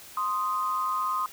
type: tone pair together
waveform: sine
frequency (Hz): 1045.2 / 1244.5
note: C6 / D#6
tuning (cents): -2 / 0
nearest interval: minor third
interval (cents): 302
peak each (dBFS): -28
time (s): 0.17-1.26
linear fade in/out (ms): 2
effects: white hiss -47 dBFS RMS until 1.32 s